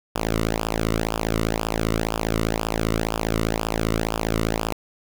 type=tone with flanger; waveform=sawtooth; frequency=55 Hz; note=A1; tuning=in tune; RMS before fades=-24 dBFS; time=0.15-4.73 s; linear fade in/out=5 ms; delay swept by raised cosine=0.48 to 1.24 ms; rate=2 Hz; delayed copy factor=-0.9; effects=7-bit